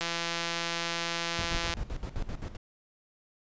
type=click train; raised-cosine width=0.2 ms; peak=-14 dBFS; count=293; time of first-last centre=0.01-1.738 s; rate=169 Hz
type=noise with tremolo; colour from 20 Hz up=brown; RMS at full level=-33 dBFS; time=1.38-2.57 s; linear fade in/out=10 ms; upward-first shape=square; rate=7.7 Hz; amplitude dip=75%
effects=resampled to 16000 Hz